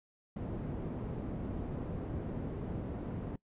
white low-pass noise, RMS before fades -39 dBFS, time 0.36-3.36 s, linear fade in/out 5 ms, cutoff 280 Hz, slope 12 dB/octave, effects noise-tail reverb RT60 0.1 s tail -22 dB re dry + resampled to 8000 Hz

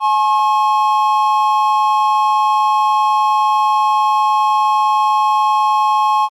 triangle tone pair together, 849.8 / 1079 Hz, G#5 / C#6, +40 / -47 cents, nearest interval major third, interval 413 cents, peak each -12 dBFS, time 0-6.29 s, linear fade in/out 50 ms, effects Opus 24 kbps

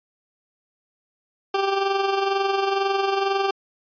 20% pulse tone with amplitude modulation, 392 Hz, G4, in tune, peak -13 dBFS, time 1.54-3.51 s, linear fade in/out 5 ms, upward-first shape sine, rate 22.1 Hz, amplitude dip 50%, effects resampled to 11025 Hz

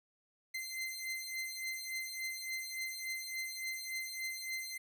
sawtooth beating tone pair, 2072 / 2075.5 Hz, C7 / C7, -17 / -15 cents, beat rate 3.5 Hz, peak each -39 / -38 dBFS, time 0.54-4.78 s, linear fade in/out 10 ms, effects none

